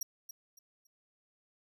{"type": "tone with echo", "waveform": "sawtooth", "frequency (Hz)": 5670, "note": "F8", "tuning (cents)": 25, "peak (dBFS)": -30, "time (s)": [0.01, 0.03], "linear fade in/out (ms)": 5, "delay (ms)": 280, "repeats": 3, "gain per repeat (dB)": -11, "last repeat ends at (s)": 0.87, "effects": []}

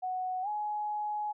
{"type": "tone with pitch glide", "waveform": "sine", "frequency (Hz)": [740, 840.3], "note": ["F#5", "G#5"], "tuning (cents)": [0, 20], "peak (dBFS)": -31, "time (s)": [0.02, 1.33], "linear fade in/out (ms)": 20, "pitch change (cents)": 220, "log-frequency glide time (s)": [0.42, 0.48], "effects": []}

